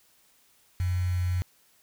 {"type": "tone with quantisation", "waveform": "sine", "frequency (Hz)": 89.8, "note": "F2", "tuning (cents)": 49, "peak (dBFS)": -24, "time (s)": [0.8, 1.42], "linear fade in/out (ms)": 0, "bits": 7, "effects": ["white hiss -63 dBFS RMS until 1.82 s"]}